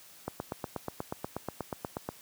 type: click train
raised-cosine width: 1 ms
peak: -19 dBFS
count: 16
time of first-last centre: 0.28-2.089 s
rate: 8.29 Hz
effects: white hiss -54 dBFS RMS until 2.21 s + high-pass 80 Hz 12 dB/octave